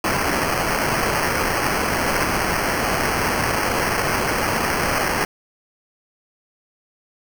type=noise with sample-and-hold; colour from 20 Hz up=white; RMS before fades=-21 dBFS; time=0.04-5.25 s; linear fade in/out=2 ms; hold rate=3675 Hz; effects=none